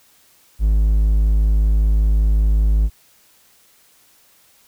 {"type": "tone", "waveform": "triangle", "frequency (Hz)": 52.6, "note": "G#1", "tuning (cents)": 23, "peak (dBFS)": -10, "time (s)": [0.59, 2.9], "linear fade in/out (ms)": 50, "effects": ["white hiss -54 dBFS RMS until 4.67 s"]}